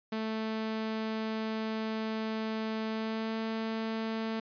sawtooth tone with pitch glide, 220 to 222.7 Hz, A3 to A3, 0 to +21 cents, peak -28 dBFS, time 0.12-4.4 s, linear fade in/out 5 ms, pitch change +21 cents, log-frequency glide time 2.88-3.36 s, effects resampled to 11025 Hz

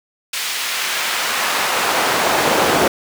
brown noise with high-pass filter sweep, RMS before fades -18 dBFS, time 0.33-2.88 s, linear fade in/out 5 ms, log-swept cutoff 2800 to 410 Hz, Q 0.78, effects none

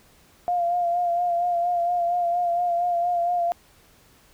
sine tone with vibrato, 698.5 Hz, F5, in tune, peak -20 dBFS, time 0.48-3.52 s, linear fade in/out 0 ms, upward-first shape sine, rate 4.3 Hz, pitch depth 34 cents each way, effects pink hiss -56 dBFS RMS until 4.33 s

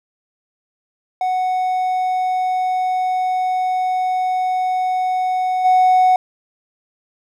triangle tone with level steps, 740 Hz, F#5, in tune, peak -14 / -7 dBFS, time 1.21-6.16 s, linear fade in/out 2 ms, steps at 5.64 s, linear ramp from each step 20 ms, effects tanh soft clip ceiling -4 dBFS

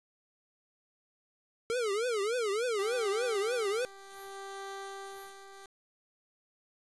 square tone with vibrato, 444.6 Hz, A4, 18 cents sharp, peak -30 dBFS, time 1.7-3.85 s, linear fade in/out 0 ms, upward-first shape triangle, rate 3.4 Hz, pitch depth 250 cents each way
15% pulse tone with tremolo, 392 Hz, G4, in tune, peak -33 dBFS, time 2.79-5.66 s, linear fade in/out 2 ms, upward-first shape triangle, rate 0.65 Hz, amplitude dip 70%
effects resampled to 24000 Hz + 9-bit

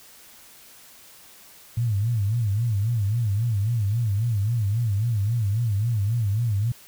sine tone with vibrato, 108.9 Hz, A2, 17 cents flat, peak -20 dBFS, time 1.77-6.72 s, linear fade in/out 5 ms, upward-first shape sine, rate 3.7 Hz, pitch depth 180 cents each way, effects white hiss -49 dBFS RMS until 6.87 s

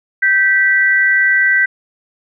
sine tone pair together, 1557 / 1961.7 Hz, G6 / B6, -12 / -12 cents, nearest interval major third, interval 400 cents, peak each -12 dBFS, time 0.22-1.66 s, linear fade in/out 10 ms, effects none

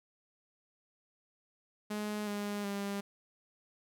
sawtooth tone with pitch steps, 210 / 205.1 / 200.3 Hz, G#3 / G#3 / G3, +19 / -21 / +38 cents, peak -31 dBFS, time 1.9-3.01 s, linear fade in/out 10 ms, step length 370 ms, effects none

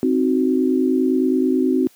sine chord, C diminished, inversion none, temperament equal, 261.6 / 311.1 / 370 Hz, C4 / Eb4 / Gb4, 0 / 0 / 0 cents, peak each -17 / -22 / -20 dBFS, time 0.03-1.87 s, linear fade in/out 0 ms, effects white hiss -53 dBFS RMS until 1.95 s + high-pass 100 Hz 12 dB/octave

